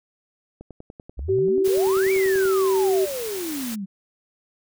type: click train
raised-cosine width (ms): 2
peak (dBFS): -26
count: 20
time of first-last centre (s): 0.61-2.455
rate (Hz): 10.3
type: exponential two-way sweep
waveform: sine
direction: up then down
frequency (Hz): 56.1 to 2344 to 185.6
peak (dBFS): -27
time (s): 1.17-3.86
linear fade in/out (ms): 20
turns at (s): 2.12
type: tone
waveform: sine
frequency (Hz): 383.1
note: G4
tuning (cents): -40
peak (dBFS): -17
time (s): 1.28-3.06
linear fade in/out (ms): 20
type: noise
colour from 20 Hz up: white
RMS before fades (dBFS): -34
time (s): 1.64-3.76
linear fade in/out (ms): 20
effects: none